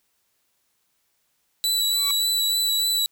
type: tone with vibrato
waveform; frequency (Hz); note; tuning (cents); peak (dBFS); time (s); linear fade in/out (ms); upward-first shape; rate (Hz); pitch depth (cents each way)
sawtooth; 3951; B7; 0; -17; 1.64-3.06; 0; triangle; 3.4; 19
type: tone with exponential growth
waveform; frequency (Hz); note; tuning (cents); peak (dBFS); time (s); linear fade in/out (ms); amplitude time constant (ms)
25% pulse; 1131; C#6; +34; -25; 1.83-2.11; 1; 59
effects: white hiss -70 dBFS RMS until 3.11 s